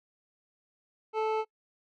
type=tone; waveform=25% pulse; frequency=437.3 Hz; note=A4; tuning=11 cents flat; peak=-23 dBFS; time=1.13-1.45 s; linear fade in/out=50 ms; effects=noise-tail reverb RT60 0.1 s tail -26 dB re dry + low-pass 2000 Hz 12 dB/octave